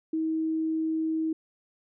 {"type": "tone", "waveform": "sine", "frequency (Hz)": 319.1, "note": "D#4", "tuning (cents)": 44, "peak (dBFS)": -25, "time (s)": [0.13, 1.33], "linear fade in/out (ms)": 5, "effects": []}